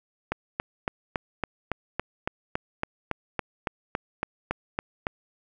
click train, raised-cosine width 0.5 ms, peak -11 dBFS, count 18, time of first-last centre 0.32-5.069 s, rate 3.58 Hz, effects none

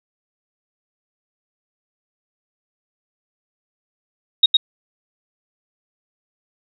sine tone with echo, 3753 Hz, A#7, 11 cents sharp, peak -7 dBFS, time 4.43-4.46 s, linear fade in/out 5 ms, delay 110 ms, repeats 1, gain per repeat -2 dB, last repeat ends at 4.57 s, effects none

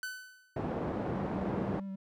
45% pulse tone with exponential decay, 1508 Hz, F#6, 32 cents sharp, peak -34 dBFS, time 0.03-0.63 s, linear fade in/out 1 ms, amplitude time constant 130 ms
pink band-pass noise, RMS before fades -35 dBFS, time 0.56-1.8 s, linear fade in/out 5 ms, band 120 to 780 Hz, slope 12 dB/octave
triangle tone with vibrato, 194.2 Hz, G3, 16 cents flat, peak -35 dBFS, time 1.14-1.96 s, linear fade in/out 10 ms, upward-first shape sine, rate 7.4 Hz, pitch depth 20 cents each way
effects none

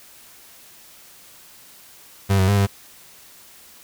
35% pulse tone with pitch steps, 98.1 / 94.6 / 101 / 99.1 Hz, G2 / F#2 / G#2 / G2, +2 / +39 / -48 / +19 cents, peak -13 dBFS, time 2.29-2.67 s, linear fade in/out 20 ms, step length 95 ms, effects white hiss -47 dBFS RMS until 3.83 s

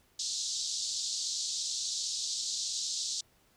pink band-pass noise, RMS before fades -35 dBFS, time 0.19-3.21 s, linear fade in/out 5 ms, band 3800 to 7600 Hz, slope 48 dB/octave, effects pink hiss -67 dBFS RMS until 3.56 s

